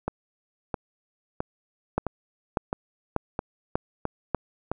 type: two click trains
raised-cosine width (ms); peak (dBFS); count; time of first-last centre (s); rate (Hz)
1; -9 / -13; 5 / 8; 1.98-4.347 / 0.08-4.716; 1.69 / 1.51
effects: none